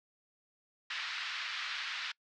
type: band-pass noise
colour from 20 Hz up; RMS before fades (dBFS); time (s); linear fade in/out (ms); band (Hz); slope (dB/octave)
pink; -39; 0.9-2.12; 5; 1400 to 4500; 24
effects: noise-tail reverb RT60 0.1 s tail -25 dB re dry + low-pass 7000 Hz 12 dB/octave